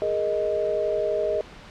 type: chord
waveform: sine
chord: Ab suspended second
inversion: none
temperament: just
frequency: 415.3 / 467.2 / 623 Hz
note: Ab4 / Bb4 / Eb5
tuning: 0 / +4 / +2 cents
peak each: -27 / -29 / -24 dBFS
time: 0.02-1.41 s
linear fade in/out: 0 ms
effects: pink hiss -44 dBFS RMS until 1.7 s + low-pass 4000 Hz 12 dB/octave